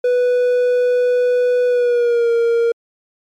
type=tone with pitch glide; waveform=triangle; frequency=493.9 to 466.2 Hz; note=B4 to A#4; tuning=0 to 0 cents; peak=-10 dBFS; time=0.04-2.72 s; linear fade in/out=5 ms; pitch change=-100 cents; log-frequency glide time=1.67-2.31 s; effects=MP3 64 kbps